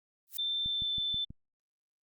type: noise with exponential growth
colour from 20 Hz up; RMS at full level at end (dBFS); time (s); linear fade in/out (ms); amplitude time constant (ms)
violet; -33; 0.27-0.37; 0; 20
type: tone with pitch glide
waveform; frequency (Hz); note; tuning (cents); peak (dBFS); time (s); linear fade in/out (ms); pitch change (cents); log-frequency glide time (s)
sine; 3560 to 3531; A7 to A7; +20 to +5; -30; 0.38-1.25; 10; -15; 0.63-0.93
type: click train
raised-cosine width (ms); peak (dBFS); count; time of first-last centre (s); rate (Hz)
5; -32; 5; 0.66-1.305; 6.2
effects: Opus 48 kbps